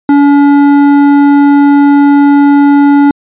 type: tone with hard clipping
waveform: sine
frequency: 284.9 Hz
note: C#4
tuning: 48 cents sharp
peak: -4 dBFS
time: 0.09-3.11 s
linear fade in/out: 2 ms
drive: 10 dB
effects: resampled to 8000 Hz